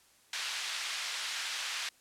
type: band-pass noise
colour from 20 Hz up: white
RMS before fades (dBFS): -37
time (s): 0.33-1.89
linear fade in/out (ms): 2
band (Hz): 1400 to 4500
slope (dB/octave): 12
effects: white hiss -64 dBFS RMS until 2 s + low-pass 11000 Hz 12 dB/octave